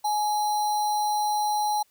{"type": "tone with sample-and-hold", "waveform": "sine", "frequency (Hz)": 840, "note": "G#5", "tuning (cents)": 19, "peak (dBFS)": -22, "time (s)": [0.04, 1.83], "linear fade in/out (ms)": 10, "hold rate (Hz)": 4900, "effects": ["white hiss -65 dBFS RMS until 1.9 s"]}